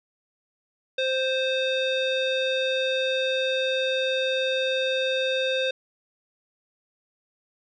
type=tone with low-pass filter; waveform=square; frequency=523.3 Hz; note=C5; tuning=in tune; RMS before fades=-25 dBFS; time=0.98-5.71 s; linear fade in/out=5 ms; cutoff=3400 Hz; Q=6.1; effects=none